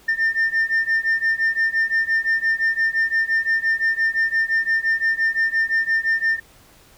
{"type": "beating tone pair", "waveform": "sine", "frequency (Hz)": [1800, 1805.8], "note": ["A6", "A6"], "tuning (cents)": [39, 44], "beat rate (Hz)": 5.8, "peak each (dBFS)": [-19, -18], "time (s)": [0.08, 6.4], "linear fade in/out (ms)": 10, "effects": ["tanh soft clip ceiling -14 dBFS", "pink hiss -51 dBFS RMS until 6.97 s"]}